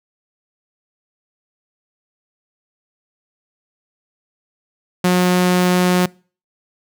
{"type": "tone", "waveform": "sawtooth", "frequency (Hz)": 180.5, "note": "F#3", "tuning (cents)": -43, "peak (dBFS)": -8, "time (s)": [5.04, 6.06], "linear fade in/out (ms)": 5, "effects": ["noise-tail reverb RT60 0.4 s tail -25 dB re dry"]}